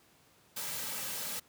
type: noise with comb filter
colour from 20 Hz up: white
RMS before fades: -38 dBFS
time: 0.56-1.4 s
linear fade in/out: 10 ms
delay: 2.8 ms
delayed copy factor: -0.5
effects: pink hiss -64 dBFS RMS until 1.48 s + high-pass 100 Hz 12 dB/octave